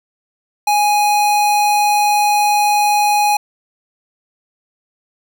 square tone, 830.6 Hz, G#5, in tune, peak -12 dBFS, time 0.67-3.37 s, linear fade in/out 5 ms, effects none

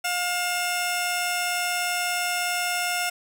15% pulse tone pair together, 711.8 / 2685 Hz, F5 / E7, +33 / +31 cents, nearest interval octave + major seventh, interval 2298 cents, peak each -19 / -22 dBFS, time 0.04-3.1 s, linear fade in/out 10 ms, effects none

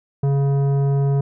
triangle tone with tanh clipping, 139.3 Hz, C#3, 9 cents sharp, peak -17 dBFS, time 0.23-1.21 s, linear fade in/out 5 ms, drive 16 dB, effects none

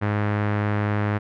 sawtooth tone with low-pass filter, 104.1 Hz, G#2, 5 cents sharp, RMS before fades -23 dBFS, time 0.01-1.19 s, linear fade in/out 20 ms, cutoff 1800 Hz, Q 1.7, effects none

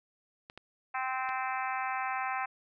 clicks, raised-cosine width 0.3 ms, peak -29 dBFS, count 3, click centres 0.499 / 0.576 / 1.291 s
harmonic tone, 259.8 Hz, C4, 12 cents flat, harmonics 3 / 4 / 5 / 6 / 7 / 8 / 9 / 10, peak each -35 / -37 / -39 / -41 / -42 / -43 / -44 / -45 dBFS, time 0.94-2.46 s, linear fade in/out 10 ms
effects none

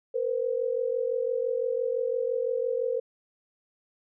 sine tone pair together, 466.1 / 512 Hz, A#4 / C5, 0 / -38 cents, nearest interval major second, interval 162 cents, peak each -28 / -28 dBFS, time 0.14-3 s, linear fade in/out 10 ms, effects none

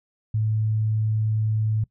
sine tone, 108.8 Hz, A2, 19 cents flat, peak -20 dBFS, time 0.34-1.84 s, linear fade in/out 5 ms, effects noise-tail reverb RT60 0.1 s tail -21 dB re dry

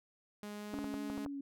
sawtooth tone with pitch glide, 207.7 to 210.1 Hz, G#3 to G#3, 0 to +20 cents, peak -39 dBFS, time 0.43-1.25 s, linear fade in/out 0 ms, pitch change +20 cents, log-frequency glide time 0.54-0.82 s
sine tone with vibrato, 280.1 Hz, C#4, 18 cents sharp, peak -39 dBFS, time 0.73-1.41 s, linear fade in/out 5 ms, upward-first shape sine, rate 4.1 Hz, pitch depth 19 cents each way
clicks, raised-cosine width 1 ms, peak -29 dBFS, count 7, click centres 0.741 / 0.788 / 0.843 / 0.941 / 1.1 / 1.178 / 1.262 s
effects none

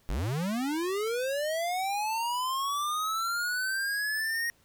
square linear sweep, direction up, 36.88 to 1877 Hz, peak -29 dBFS, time 0.09-4.5 s, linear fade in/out 0 ms, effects pink hiss -65 dBFS RMS until 4.64 s

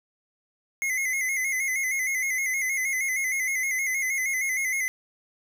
square tone with vibrato, 2093 Hz, C7, in tune, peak -25 dBFS, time 0.82-4.88 s, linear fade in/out 0 ms, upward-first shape square, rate 6.4 Hz, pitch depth 54 cents each way, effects none

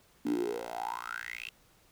10% pulse tone with high-pass filter sweep, 58.27 Hz, A#1, in tune, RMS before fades -36 dBFS, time 0.25-1.5 s, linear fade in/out 10 ms, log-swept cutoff 260 to 2900 Hz, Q 10, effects pink hiss -64 dBFS RMS until 1.91 s

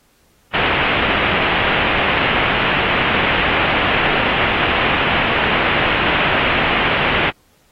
white low-pass noise, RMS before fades -17 dBFS, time 0.53-7.31 s, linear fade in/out 20 ms, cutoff 3000 Hz, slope 48 dB/octave, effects pink hiss -57 dBFS RMS until 7.71 s + AAC 48 kbps

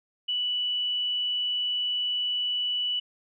sine tone, 2960 Hz, F#7, in tune, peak -25 dBFS, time 0.28-3 s, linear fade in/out 10 ms, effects none

